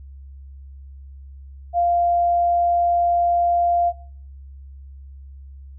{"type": "tone", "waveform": "sine", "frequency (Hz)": 695, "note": "F5", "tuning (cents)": -9, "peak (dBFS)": -15, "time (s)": [1.73, 3.93], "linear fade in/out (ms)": 50, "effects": ["noise-tail reverb RT60 0.5 s tail -18 dB re dry", "added 68 Hz sine -37 dBFS peak until 5.78 s"]}